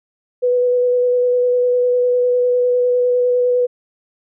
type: tone with vibrato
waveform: sine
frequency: 493.9 Hz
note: B4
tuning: in tune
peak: -12 dBFS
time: 0.42-3.67 s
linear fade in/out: 20 ms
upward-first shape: square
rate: 9.9 Hz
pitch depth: 9 cents each way
effects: none